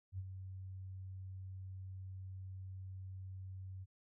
sine tone with ADSR envelope, 94.4 Hz, F#2, 35 cents sharp, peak -38 dBFS, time 0.12-3.86 s, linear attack 64 ms, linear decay 44 ms, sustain -7 dB, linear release 34 ms, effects none

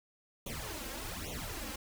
pink noise with flanger, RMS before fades -41 dBFS, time 0.46-1.76 s, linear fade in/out 5 ms, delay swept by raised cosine 0.3 to 3.8 ms, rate 1.2 Hz, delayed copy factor +1, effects none

